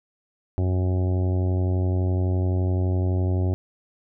harmonic tone, 91.8 Hz, F#2, 13 cents flat, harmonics 1 / 2 / 3 / 4 / 5 / 6 / 7 / 8 / 9, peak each -20 / -33 / -32 / -32 / -43 / -40 / -39 / -44 / -46 dBFS, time 0.58-3.54 s, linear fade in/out 0 ms, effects none

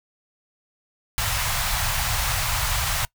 pink band-stop noise, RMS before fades -24 dBFS, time 1.18-3.05 s, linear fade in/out 0 ms, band 130 to 740 Hz, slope 24 dB/octave, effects noise-tail reverb RT60 0.1 s tail -23 dB re dry

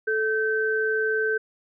sine tone pair together, 436.9 / 1544 Hz, A4 / G6, -12 / -27 cents, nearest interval octave + minor seventh, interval 2185 cents, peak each -24 dBFS, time 0.07-1.38 s, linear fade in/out 10 ms, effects none

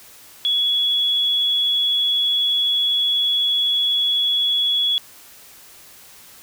sine tone, 3372 Hz, G#7, 26 cents sharp, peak -16 dBFS, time 0.45-4.98 s, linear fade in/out 0 ms, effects white hiss -45 dBFS RMS until 6.42 s

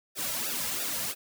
white noise with flanger, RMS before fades -32 dBFS, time 0.15-1.15 s, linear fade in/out 50 ms, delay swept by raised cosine 0.93 to 2.73 ms, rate 3 Hz, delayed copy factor -0.9, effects none

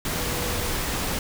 sine tone in noise, 487.7 Hz, B4, 22 cents flat, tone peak -37 dBFS, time 0.15-0.73 s, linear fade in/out 2 ms, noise pink, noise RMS -27 dBFS, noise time 0.05-1.19 s, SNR -13 dB, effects none

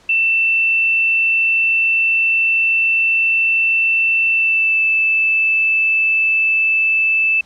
sine tone with pitch glide, 2673 to 2636 Hz, E7 to E7, +23 to -1 cents, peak -12 dBFS, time 0.09-7.41 s, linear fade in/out 5 ms, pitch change -24 cents, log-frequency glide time 4.31-4.83 s, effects pink hiss -50 dBFS RMS until 7.45 s + low-pass 7000 Hz 12 dB/octave

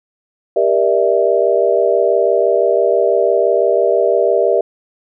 sine chord, E half-diminished seventh, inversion first, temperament just, 395.6 / 474.7 / 593.3 / 659.3 Hz, G4 / Bb4 / D5 / E5, +16 / +31 / +18 / 0 cents, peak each -16 dBFS, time 0.56-4.61 s, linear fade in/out 5 ms, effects none

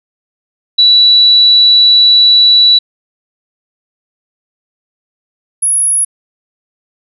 sine tone pair in turn, 3940 / 10476 Hz, B7 / E9, -5 / -12 cents, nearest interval octave + perfect fourth, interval 1693 cents, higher second, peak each -3 / -8 dBFS, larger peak first, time 0.78-2.79 / 5.62-6.05 s, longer first, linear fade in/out 10 ms, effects none

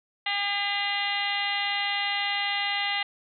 harmonic tone with a mistuned harmonic, 403.9 Hz, G#4, 48 cents flat, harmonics 2 / 3 / 4 / 5 / 6 / 7 / 8 / 9 / 10, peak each -32 / -40 / -40 / -29 / -39 / -32 / -36 / -37 / -37 dBFS, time 0.26-3.03 s, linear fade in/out 5 ms, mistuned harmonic 9, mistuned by -16 cents, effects none

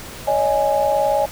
sine chord, C# suspended second, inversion none, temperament equal with one note detuned, 563.4 / 622.3 / 830.6 Hz, C#5 / D#5 / G#5, +28 / 0 / 0 cents, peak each -19 / -20 / -19 dBFS, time 0.27-1.26 s, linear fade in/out 10 ms, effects pink hiss -35 dBFS RMS until 1.31 s

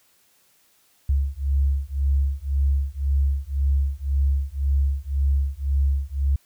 sine beating tone pair, 68.3 / 70.2 Hz, C#2 / C#2, -25 / +22 cents, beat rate 1.9 Hz, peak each -22 dBFS, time 1.09-6.36 s, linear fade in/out 5 ms, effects white hiss -61 dBFS RMS until 6.45 s

